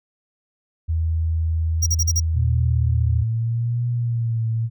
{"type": "tone", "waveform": "sine", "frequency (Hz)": 81.1, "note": "E2", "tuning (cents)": -28, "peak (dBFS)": -18, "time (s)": [0.88, 3.24], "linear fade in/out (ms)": 20}
{"type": "tone bursts", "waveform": "square", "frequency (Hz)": 5690, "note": "F8", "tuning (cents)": 31, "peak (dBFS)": -19, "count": 5, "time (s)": [1.82, 2.201], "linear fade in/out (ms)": 10, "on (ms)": 45, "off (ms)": 39}
{"type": "tone with vibrato", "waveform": "sine", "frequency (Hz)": 116.54, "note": "A#2", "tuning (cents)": 0, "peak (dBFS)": -19, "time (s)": [2.33, 4.7], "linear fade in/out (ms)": 50, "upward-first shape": "triangle", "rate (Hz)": 0.81, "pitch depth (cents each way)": 63}
{"effects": []}